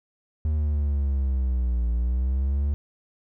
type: linear two-way sweep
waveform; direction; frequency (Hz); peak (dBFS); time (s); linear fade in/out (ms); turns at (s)
triangle; down then up; 77.6 to 57.8 to 72.8; -19; 0.45-2.74; 0; 1.91
effects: none